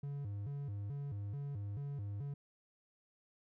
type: tone with vibrato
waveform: triangle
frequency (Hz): 120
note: B2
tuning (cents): -49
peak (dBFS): -37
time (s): 0.03-2.34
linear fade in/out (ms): 5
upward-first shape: square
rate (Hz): 2.3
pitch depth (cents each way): 290
effects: none